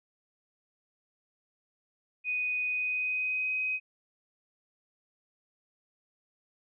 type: tone with pitch glide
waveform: sine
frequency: 2489 to 2519 Hz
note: D#7 to D#7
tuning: 0 to +21 cents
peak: -28 dBFS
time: 2.24-3.8 s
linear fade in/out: 50 ms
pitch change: +21 cents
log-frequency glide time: 2.65-3.53 s
effects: none